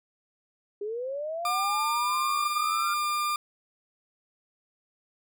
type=linear sweep; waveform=sine; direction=up; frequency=400 to 1396.9 Hz; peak=-30 dBFS; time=0.81-2.94 s; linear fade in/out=5 ms
type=tone; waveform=40% pulse; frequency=1199 Hz; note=D6; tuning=36 cents sharp; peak=-25 dBFS; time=1.45-3.36 s; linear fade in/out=2 ms
effects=none